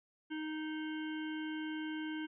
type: harmonic tone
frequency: 311.1 Hz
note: D#4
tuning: in tune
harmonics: 1 / 3 / 5 / 7 / 9 / 10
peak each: -38 / -52 / -47 / -53 / -56 / -53 dBFS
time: 0.3-2.27 s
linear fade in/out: 20 ms
effects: none